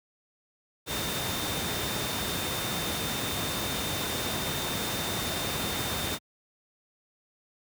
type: tone in noise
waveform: sine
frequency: 3630 Hz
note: A#7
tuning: 47 cents flat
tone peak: -37 dBFS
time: 0.86-6.19 s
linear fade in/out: 50 ms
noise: pink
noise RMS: -31 dBFS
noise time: 0.86-6.19 s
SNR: -9 dB
effects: high-pass 80 Hz 12 dB/octave